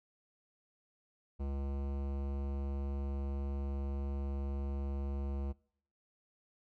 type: tone with hard clipping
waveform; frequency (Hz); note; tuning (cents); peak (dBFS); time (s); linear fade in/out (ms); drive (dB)
sine; 69.3; C#2; 0; -37; 1.39-5.53; 20; 18
effects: noise-tail reverb RT60 0.6 s tail -23 dB re dry